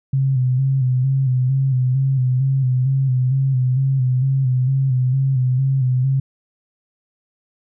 sine tone with vibrato, 130.9 Hz, C3, 1 cent sharp, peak -14 dBFS, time 0.13-6.2 s, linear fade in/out 5 ms, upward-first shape square, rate 2.2 Hz, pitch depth 51 cents each way, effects none

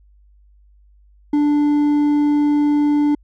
triangle tone with hard clipping, 293.7 Hz, D4, in tune, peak -14 dBFS, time 1.33-3.15 s, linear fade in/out 5 ms, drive 7 dB, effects added 50 Hz sine -48 dBFS peak until 3.23 s

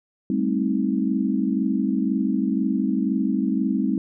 sine chord, A half-diminished seventh, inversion third, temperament just, 198 / 220 / 264 / 316.8 Hz, G3 / A3 / C4 / Eb4, +18 / 0 / +16 / +31 cents, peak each -24 / -26 / -24 / -27 dBFS, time 0.3-3.98 s, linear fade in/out 2 ms, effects none

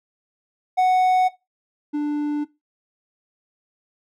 triangle tone pair in turn, 740 / 295.2 Hz, F#5 / D4, 0 / +9 cents, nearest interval octave + major third, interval 1591 cents, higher first, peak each -12 / -18 dBFS, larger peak first, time 0.77-1.29 / 1.93-2.45 s, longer neither, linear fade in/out 20 ms, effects noise-tail reverb RT60 0.2 s tail -17 dB re dry

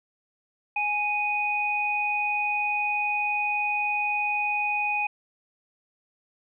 sine tone pair together, 831.6 / 2488 Hz, G#5 / D#7, +2 / -1 cents, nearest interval octave + perfect fifth, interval 1897 cents, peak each -28 / -25 dBFS, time 0.76-5.07 s, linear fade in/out 5 ms, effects none

